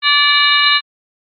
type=harmonic tone with a mistuned harmonic; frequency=580 Hz; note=D5; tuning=22 cents flat; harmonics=2 / 3 / 4 / 5 / 6 / 7; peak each=-16 / -16 / -16 / -16 / -16 / -16 dBFS; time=0.02-0.81 s; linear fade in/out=50 ms; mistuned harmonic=6; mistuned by=+99 cents; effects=MP3 32 kbps